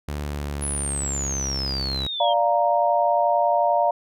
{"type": "tone with pitch glide", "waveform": "sawtooth", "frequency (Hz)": [73.42, 67.33], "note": ["D2", "C#2"], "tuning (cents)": [0, -50], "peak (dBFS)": -23, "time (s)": [0.08, 2.07], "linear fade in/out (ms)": 5, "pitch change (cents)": -150, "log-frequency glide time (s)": [0.2, 1.58]}
{"type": "exponential sweep", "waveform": "sine", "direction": "down", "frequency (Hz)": [10580, 3136], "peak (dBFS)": -26, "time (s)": [0.61, 2.34], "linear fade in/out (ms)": 20}
{"type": "chord", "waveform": "sine", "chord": "Bb major", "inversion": "first", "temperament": "equal", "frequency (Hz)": [587.3, 698.5, 932.3], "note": ["D5", "F5", "Bb5"], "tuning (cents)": [0, 0, 0], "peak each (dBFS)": [-22, -20, -22], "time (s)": [2.2, 3.91], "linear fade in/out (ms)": 5}
{"effects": []}